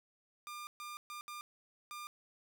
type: tone bursts at uneven times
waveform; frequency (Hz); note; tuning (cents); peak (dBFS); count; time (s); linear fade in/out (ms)
sawtooth; 1200; D6; +37; -40; 5; 0.47-0.67 / 0.8-0.97 / 1.1-1.21 / 1.28-1.41 / 1.91-2.07; 0
effects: none